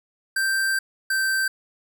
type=tone pair in turn; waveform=square; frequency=1568 / 1558.1 Hz; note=G6 / G6; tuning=0 / -11 cents; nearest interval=unison; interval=11 cents; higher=first; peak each=-21 dBFS; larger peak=neither; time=0.36-0.79 / 1.1-1.48 s; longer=first; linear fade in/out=5 ms; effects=none